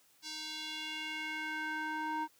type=tone with band-pass filter sweep; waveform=square; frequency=310.7 Hz; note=D#4; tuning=2 cents flat; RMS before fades=-39 dBFS; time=0.22-2.28 s; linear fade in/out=50 ms; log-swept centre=5000 to 980 Hz; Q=2.3; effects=white hiss -67 dBFS RMS until 2.39 s + high-pass 60 Hz 12 dB/octave